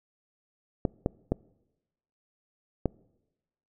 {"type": "clicks", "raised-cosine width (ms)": 2, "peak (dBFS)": -11, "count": 4, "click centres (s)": [0.852, 1.061, 1.32, 2.857], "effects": ["noise-tail reverb RT60 1.0 s tail -25 dB re dry"]}